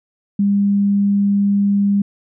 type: tone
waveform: sine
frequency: 201 Hz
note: G3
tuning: 44 cents sharp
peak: -12 dBFS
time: 0.39-2.02 s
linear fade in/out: 5 ms
effects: none